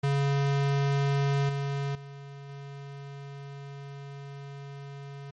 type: tone with level steps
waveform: square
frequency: 140 Hz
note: C#3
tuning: 18 cents sharp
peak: -24 / -29 / -42 / -40 dBFS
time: 0.03-5.31 s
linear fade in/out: 10 ms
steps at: 1.49 / 1.95 / 2.49 s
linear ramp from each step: 2 ms
effects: low-pass 5000 Hz 12 dB/octave + MP3 48 kbps